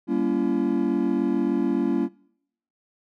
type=chord; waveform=triangle; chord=G diminished seventh; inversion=none; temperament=just; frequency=196 / 235.2 / 282.2 / 338.7 Hz; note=G3 / Bb3 / Db4 / Fb4; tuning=0 / +16 / +31 / +47 cents; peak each=-27 / -24 / -23 / -24 dBFS; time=0.07-2.09 s; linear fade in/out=50 ms; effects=noise-tail reverb RT60 0.7 s tail -23 dB re dry